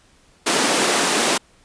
pink high-pass noise, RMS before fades -18 dBFS, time 0.46-1.38 s, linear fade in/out 10 ms, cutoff 230 Hz, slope 24 dB/octave, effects pink hiss -55 dBFS RMS until 1.64 s + resampled to 22050 Hz

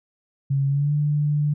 sine tone with pitch glide, 137.9 to 147.8 Hz, C#3 to D3, -9 to +11 cents, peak -18 dBFS, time 0.5-1.54 s, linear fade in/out 10 ms, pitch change +120 cents, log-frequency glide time 0.67-0.93 s, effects none

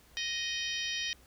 harmonic tone with a mistuned harmonic, 622.3 Hz, D#5, in tune, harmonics 3 / 4 / 5 / 6 / 7 / 8 / 9, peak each -39 / -40 / -37 / -40 / -46 / -44 / -42 dBFS, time 0.17-1.13 s, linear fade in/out 0 ms, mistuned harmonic 9, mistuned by +19 cents, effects added 60 Hz sine -61 dBFS peak until 1.26 s + pink hiss -61 dBFS RMS until 1.26 s

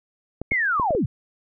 clicks, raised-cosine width 2 ms, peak -15 dBFS, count 5, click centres 0.416 / 0.519 / 0.798 / 0.907 / 0.95 s
sine linear sweep, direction down, 2217 to 80.8 Hz, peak -19 dBFS, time 0.51-1.06 s, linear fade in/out 5 ms
effects none

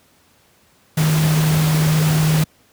sine tone in noise, 155.7 Hz, D#3, 2 cents sharp, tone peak -13 dBFS, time 0.97-2.44 s, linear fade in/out 5 ms, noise pink, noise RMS -23 dBFS, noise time 0.97-2.44 s, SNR +7 dB, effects pink hiss -55 dBFS RMS until 2.72 s + high-pass 80 Hz 12 dB/octave

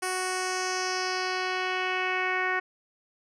10% pulse tone with low-pass filter sweep, 370 Hz, F#4, in tune, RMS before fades -29 dBFS, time 0.02-2.6 s, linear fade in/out 10 ms, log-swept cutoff 10000 to 1900 Hz, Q 2.5, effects none

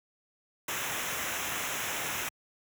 pink noise with comb filter, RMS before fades -34 dBFS, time 0.68-2.29 s, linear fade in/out 5 ms, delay 0.22 ms, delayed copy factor -0.75, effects high-pass 80 Hz 12 dB/octave

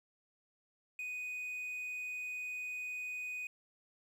triangle tone with quantisation, 2489 Hz, D#7, in tune, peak -37 dBFS, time 0.99-3.47 s, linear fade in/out 2 ms, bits 11, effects none

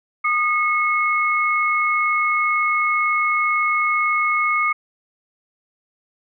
sine tone pair together, 1225 / 2183 Hz, D#6 / C#7, -27 / -27 cents, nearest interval minor seventh, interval 1000 cents, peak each -19 dBFS, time 0.24-4.73 s, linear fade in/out 10 ms, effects none

